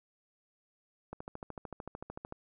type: click train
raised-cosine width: 1 ms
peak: -27 dBFS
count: 17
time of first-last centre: 1.13-2.324 s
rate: 13.4 Hz
effects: none